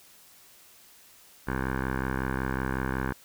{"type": "tone with low-pass filter", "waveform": "10% pulse", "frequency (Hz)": 65.41, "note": "C2", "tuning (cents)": 0, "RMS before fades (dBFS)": -30, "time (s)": [1.47, 3.13], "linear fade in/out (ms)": 10, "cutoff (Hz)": 1500, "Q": 3.7, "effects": ["white hiss -55 dBFS RMS until 3.24 s"]}